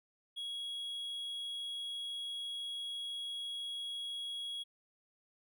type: tone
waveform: triangle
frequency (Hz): 3322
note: G#7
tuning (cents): 0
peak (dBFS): -37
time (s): 0.36-4.64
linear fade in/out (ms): 20
effects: none